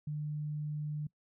sine tone, 150 Hz, D3, 37 cents sharp, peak -34 dBFS, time 0.07-1.07 s, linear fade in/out 5 ms, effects noise-tail reverb RT60 0.1 s tail -23 dB re dry

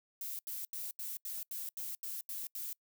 violet noise bursts, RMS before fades -41 dBFS, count 10, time 0.21-2.73 s, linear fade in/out 2 ms, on 180 ms, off 80 ms, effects noise-tail reverb RT60 0.1 s tail -26 dB re dry

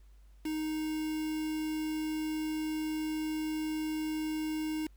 triangle tone with quantisation, 311.1 Hz, D#4, in tune, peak -30 dBFS, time 0.45-4.87 s, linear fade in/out 5 ms, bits 7, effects added 50 Hz sine -54 dBFS peak until 4.96 s + pink hiss -72 dBFS RMS until 4.96 s

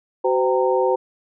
sine tone cluster, 376.7 / 512 / 782 / 920 Hz, F#4 / C5 / G5 / A#5, +31 / -38 / -4 / -23 cents, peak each -20 / -19 / -27 / -23 dBFS, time 0.24-0.96 s, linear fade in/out 10 ms, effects none

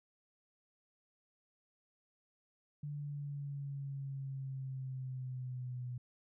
sine exponential sweep, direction down, 146.83 to 123.47 Hz, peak -39 dBFS, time 2.83-5.98 s, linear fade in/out 5 ms, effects none

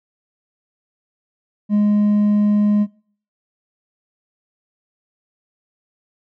sine tone with hard clipping, 207.7 Hz, G#3, in tune, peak -13 dBFS, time 1.69-2.87 s, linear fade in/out 50 ms, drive 2 dB, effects noise-tail reverb RT60 0.5 s tail -23 dB re dry

